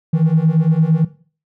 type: beating tone pair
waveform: triangle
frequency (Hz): 155.56 / 164.36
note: D#3 / E3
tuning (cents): 0 / -5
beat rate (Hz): 8.8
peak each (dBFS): -11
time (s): 0.13-1.05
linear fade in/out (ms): 10
effects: noise-tail reverb RT60 0.4 s tail -18 dB re dry + tanh soft clip ceiling -6 dBFS